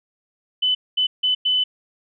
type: tone bursts at uneven times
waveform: sine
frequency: 3012 Hz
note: F#7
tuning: 30 cents sharp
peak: -16 dBFS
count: 4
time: 0.62-0.75 / 0.97-1.07 / 1.23-1.35 / 1.45-1.64 s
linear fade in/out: 10 ms
effects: none